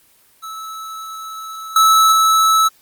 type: tone with level steps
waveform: square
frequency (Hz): 1305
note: E6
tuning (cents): -18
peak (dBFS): -28 / -9 / -11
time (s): 0.42-2.69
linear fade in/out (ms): 20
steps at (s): 1.76 / 2.12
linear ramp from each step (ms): 2
effects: white hiss -53 dBFS RMS until 2.81 s + Opus 24 kbps